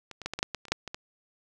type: clicks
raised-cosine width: 0.2 ms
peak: -24 / -23 / -14 / -16 / -15 / -8 / -15 / -29 / -29 / -7 / -20 / -18 dBFS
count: 12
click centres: 0.113 / 0.217 / 0.26 / 0.336 / 0.39 / 0.429 / 0.547 / 0.653 / 0.683 / 0.72 / 0.877 / 0.945 s
effects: none